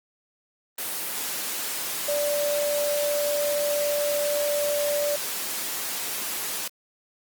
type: tone in noise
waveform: sine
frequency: 584 Hz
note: D5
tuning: 10 cents flat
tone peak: -23 dBFS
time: 2.08-5.16 s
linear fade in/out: 5 ms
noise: white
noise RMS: -30 dBFS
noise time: 0.78-6.68 s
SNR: +4 dB
effects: high-pass 200 Hz 12 dB/octave + Opus 24 kbps